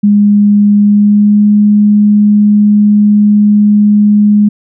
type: tone with pitch glide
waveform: sine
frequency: 205.5 to 207.9 Hz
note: G#3 to G#3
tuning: -18 to +2 cents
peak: -3 dBFS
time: 0.03-4.49 s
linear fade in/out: 10 ms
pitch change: +20 cents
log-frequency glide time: 0.81-1.45 s
effects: none